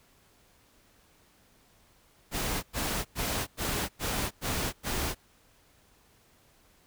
pink noise bursts, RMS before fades -31 dBFS, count 7, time 2.31-5.15 s, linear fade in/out 50 ms, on 320 ms, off 100 ms, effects pink hiss -63 dBFS RMS until 6.86 s

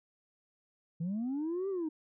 sine linear two-way sweep, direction up then down, 157.6 to 398.7 to 301.1 Hz, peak -30 dBFS, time 1-1.89 s, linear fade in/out 10 ms, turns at 1.69 s, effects tanh soft clip ceiling -30 dBFS

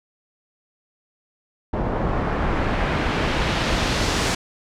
pink noise with low-pass filter sweep, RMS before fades -22 dBFS, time 1.73-4.35 s, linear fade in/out 5 ms, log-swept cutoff 840 to 7100 Hz, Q 0.86, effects none

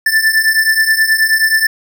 square beating tone pair, 1760 / 1769.4 Hz, A6 / A6, 0 / +9 cents, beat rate 9.4 Hz, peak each -15 / -12 dBFS, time 0.06-1.67 s, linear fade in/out 5 ms, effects none

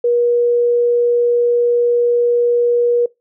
sine tone, 479.3 Hz, A#4, 48 cents sharp, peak -11 dBFS, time 0.04-3.06 s, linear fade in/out 5 ms, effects noise-tail reverb RT60 0.2 s tail -22 dB re dry

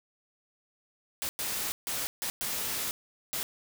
white noise bursts at uneven times, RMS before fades -33 dBFS, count 6, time 1.22-1.29 / 1.39-1.72 / 1.87-2.07 / 2.22-2.3 / 2.41-2.91 / 3.33-3.43 s, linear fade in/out 0 ms, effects none

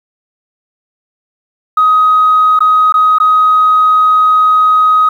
sine tone with dropouts, 1258 Hz, D#6, 19 cents sharp, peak -4 dBFS, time 1.77-5.09 s, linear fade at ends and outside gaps 5 ms, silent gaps 2.591-2.605 / 2.924-2.94 / 3.185-3.2 s, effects tanh soft clip ceiling -1 dBFS + 7-bit

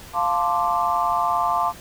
sine chord, D minor seventh, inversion first, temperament equal with one note detuned, 698.5 / 880 / 1042.3 / 1174.7 Hz, F5 / A5 / C6 / D6, 0 / 0 / -7 / 0 cents, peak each -24 dBFS, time 0.13-1.73 s, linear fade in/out 50 ms, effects pink hiss -42 dBFS RMS until 1.8 s

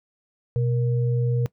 sine tone pair together, 124.19 / 469.5 Hz, B2 / A#4, +10 / +12 cents, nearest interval octave + major seventh, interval 2302 cents, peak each -20 / -29 dBFS, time 0.56-1.46 s, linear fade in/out 0 ms, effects noise-tail reverb RT60 0.1 s tail -19 dB re dry

